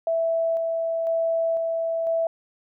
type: tone with tremolo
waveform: sine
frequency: 659.3 Hz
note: E5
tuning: in tune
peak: -20 dBFS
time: 0.07-2.27 s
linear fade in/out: 2 ms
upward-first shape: square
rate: 1 Hz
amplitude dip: 25%
effects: none